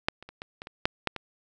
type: clicks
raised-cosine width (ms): 0.3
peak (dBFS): -7 / -28 / -27 / -21 / -22 / -24 / -6 / -9 / -18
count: 9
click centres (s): 0.085 / 0.226 / 0.29 / 0.419 / 0.619 / 0.671 / 0.855 / 1.073 / 1.163
effects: none